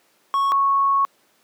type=tone pair in turn; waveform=triangle / sine; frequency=1104 / 1104 Hz; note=C#6 / C#6; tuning=-7 / -7 cents; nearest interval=unison; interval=0 cents; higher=neither; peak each=-15 dBFS; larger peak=neither; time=0.34-0.52 / 0.52-1.05 s; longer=second; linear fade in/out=0 ms; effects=pink hiss -60 dBFS RMS until 1.43 s + high-pass 300 Hz 12 dB/octave